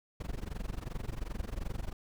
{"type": "noise with amplitude modulation", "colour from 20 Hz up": "brown", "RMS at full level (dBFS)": -34, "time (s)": [0.2, 1.93], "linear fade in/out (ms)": 5, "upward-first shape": "sine", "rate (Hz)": 22.7, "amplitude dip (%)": 95, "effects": []}